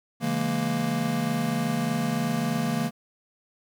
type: chord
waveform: square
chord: A# half-diminished seventh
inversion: first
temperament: just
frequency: 139.85 / 167.82 / 209.8 / 233.1 Hz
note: C#3 / E3 / G#3 / A#3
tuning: +16 / +31 / +18 / 0 cents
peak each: -33 / -31 / -33 / -28 dBFS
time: 0.2-2.91 s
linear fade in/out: 50 ms
effects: 10-bit